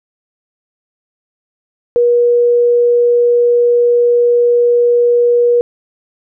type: tone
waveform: sine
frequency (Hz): 480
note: B4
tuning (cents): -49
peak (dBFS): -7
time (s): 1.96-5.61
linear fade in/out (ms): 0
effects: none